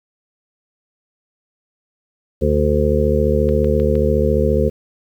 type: harmonic tone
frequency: 74.5 Hz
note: D2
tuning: 25 cents sharp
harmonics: 1 / 2 / 3 / 5 / 6 / 7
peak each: -18 / -22 / -21 / -22 / -19 / -20 dBFS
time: 2.41-4.7 s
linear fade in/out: 20 ms
type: click train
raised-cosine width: 0.3 ms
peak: -21 dBFS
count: 4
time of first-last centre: 3.49-3.954 s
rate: 6.46 Hz
effects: 8-bit